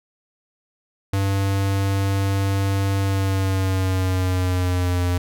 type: tone with pitch glide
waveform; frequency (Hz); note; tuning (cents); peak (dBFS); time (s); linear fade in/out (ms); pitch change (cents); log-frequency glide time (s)
square; 98 to 88.83; G2 to F2; 0 to +30; -19; 1.13-5.18; 5; -170; 2.99-5.05
effects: none